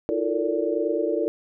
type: tone cluster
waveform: sine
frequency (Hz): 321.4 / 350.9 / 441.7 / 463.7 / 578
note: E4 / F4 / A4 / A#4 / D5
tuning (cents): -44 / +8 / +7 / -9 / -28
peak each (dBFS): -28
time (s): 0.09-1.28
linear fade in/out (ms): 0
effects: none